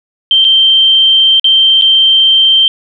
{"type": "tone with dropouts", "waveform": "sine", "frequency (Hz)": 3136, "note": "G7", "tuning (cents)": 0, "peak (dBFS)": -4, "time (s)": [0.31, 2.68], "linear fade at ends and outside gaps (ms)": 1, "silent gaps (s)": [[0.444, 0.449], [1.397, 1.443], [1.813, 1.821]], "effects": []}